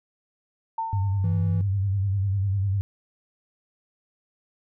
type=tone with exponential decay; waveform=sine; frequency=900 Hz; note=A5; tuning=39 cents sharp; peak=-23 dBFS; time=0.78-1.47 s; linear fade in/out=5 ms; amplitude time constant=150 ms
type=tone with vibrato; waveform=sine; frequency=98 Hz; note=G2; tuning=in tune; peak=-21 dBFS; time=0.93-2.81 s; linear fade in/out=0 ms; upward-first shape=sine; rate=10 Hz; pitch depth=68 cents each way
type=tone; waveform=triangle; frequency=164.81 Hz; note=E3; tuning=in tune; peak=-24 dBFS; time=1.24-1.61 s; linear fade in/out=0 ms
effects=none